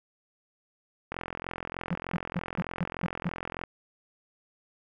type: click train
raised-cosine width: 0.5 ms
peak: -19 dBFS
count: 110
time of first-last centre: 1.12-3.637 s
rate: 43.3 Hz
type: tone bursts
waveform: triangle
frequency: 174.8 Hz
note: F3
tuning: 2 cents sharp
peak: -24 dBFS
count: 7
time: 1.91-3.288 s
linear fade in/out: 2 ms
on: 34 ms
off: 190 ms
effects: none